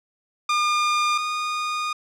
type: tone pair in turn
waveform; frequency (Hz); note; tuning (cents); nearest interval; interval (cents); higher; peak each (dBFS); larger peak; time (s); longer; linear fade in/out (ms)
sawtooth; 1209 / 1226.6; D6 / D#6; +50 / -25; unison; 25; second; -15 / -20; first; 0.49-1.18 / 1.18-1.93; second; 5
effects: low-pass 6000 Hz 12 dB/octave